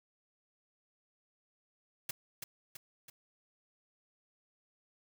white noise with echo, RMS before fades -37 dBFS, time 2.09-2.11 s, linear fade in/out 5 ms, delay 330 ms, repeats 3, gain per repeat -5 dB, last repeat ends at 3.1 s, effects none

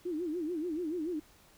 sine tone with vibrato, 330.3 Hz, E4, 4 cents sharp, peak -32 dBFS, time 0.05-1.2 s, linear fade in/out 10 ms, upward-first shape sine, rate 6.9 Hz, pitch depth 170 cents each way, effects pink hiss -61 dBFS RMS until 1.57 s

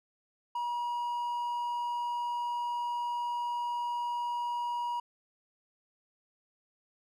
triangle tone, 959 Hz, A#5, 49 cents sharp, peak -29 dBFS, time 0.55-5 s, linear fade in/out 5 ms, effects none

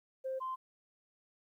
sine tone pair in turn, 526 / 1040.5 Hz, C5 / C6, +9 / -10 cents, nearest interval octave, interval 1181 cents, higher second, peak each -34 / -35 dBFS, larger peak first, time 0.24-0.4 / 0.4-0.56 s, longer neither, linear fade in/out 20 ms, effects tanh soft clip ceiling -30 dBFS + 12-bit

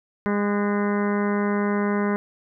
harmonic tone with a mistuned harmonic, 204.3 Hz, G#3, 28 cents flat, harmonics 1 / 2 / 3 / 4 / 5 / 6 / 7 / 8 / 9 / 10, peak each -22 / -26 / -33 / -36 / -32 / -36 / -35 / -41 / -37 / -40 dBFS, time 0.26-2.16 s, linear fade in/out 0 ms, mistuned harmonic 7, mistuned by +48 cents, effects none

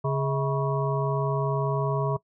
harmonic tone with a mistuned harmonic, 138.59 Hz, C#3, in tune, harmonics 1 / 3 / 5 / 7 / 8, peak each -25 / -30 / -32 / -33 / -34 dBFS, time 0.04-2.17 s, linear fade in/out 10 ms, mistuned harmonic 5, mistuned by -120 cents, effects noise-tail reverb RT60 0.1 s tail -20 dB re dry

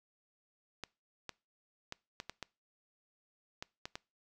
clicks, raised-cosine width 0.2 ms, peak -23 dBFS, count 9, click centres 0.837 / 1.293 / 1.924 / 2.201 / 2.296 / 2.427 / 3.625 / 3.855 / 3.955 s, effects noise-tail reverb RT60 0.3 s tail -24 dB re dry

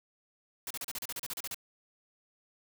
white noise bursts, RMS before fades -38 dBFS, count 13, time 0.67-1.545 s, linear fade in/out 2 ms, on 35 ms, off 35 ms, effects none

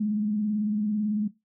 sine tone with vibrato, 210.8 Hz, G#3, 26 cents sharp, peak -23 dBFS, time 0-1.28 s, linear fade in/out 10 ms, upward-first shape square, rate 18 Hz, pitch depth 38 cents each way, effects noise-tail reverb RT60 0.2 s tail -17 dB re dry

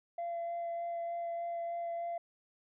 sine tone with vibrato, 683 Hz, F5, 39 cents flat, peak -33 dBFS, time 0.18-2.18 s, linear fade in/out 5 ms, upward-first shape sine, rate 3.3 Hz, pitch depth 10 cents each way, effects tanh soft clip ceiling -33 dBFS

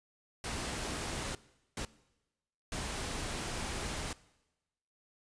pink noise bursts at uneven times, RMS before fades -38 dBFS, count 3, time 0.44-1.35 / 1.77-1.85 / 2.72-4.13 s, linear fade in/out 2 ms, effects noise-tail reverb RT60 1.0 s tail -20 dB re dry + resampled to 22050 Hz

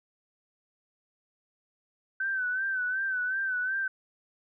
sine tone with vibrato, 1528 Hz, G6, 45 cents flat, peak -27 dBFS, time 2.2-3.88 s, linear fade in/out 5 ms, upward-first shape sine, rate 2.7 Hz, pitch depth 63 cents each way, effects none

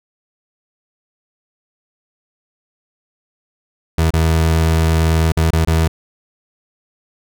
30% pulse tone with dropouts, 81 Hz, E2, 30 cents flat, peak -9 dBFS, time 3.98-5.88 s, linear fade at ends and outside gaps 5 ms, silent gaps 4.106-4.136 / 5.321-5.369 / 5.506-5.53 / 5.65-5.673 s, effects none

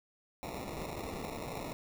white noise with sample-and-hold, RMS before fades -41 dBFS, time 0.43-1.73 s, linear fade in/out 0 ms, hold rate 1575 Hz, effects none

